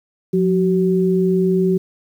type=tone pair together; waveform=sine; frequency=179.27 / 377.9 Hz; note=F3 / F#4; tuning=+46 / +37 cents; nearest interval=octave + minor second; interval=1291 cents; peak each=-16 dBFS; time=0.33-1.78 s; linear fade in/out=10 ms; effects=8-bit